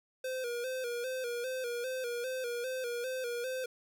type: tone with vibrato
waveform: square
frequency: 496.6 Hz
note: B4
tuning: 9 cents sharp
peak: -35 dBFS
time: 0.24-3.66 s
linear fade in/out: 5 ms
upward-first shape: square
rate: 2.5 Hz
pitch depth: 68 cents each way
effects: none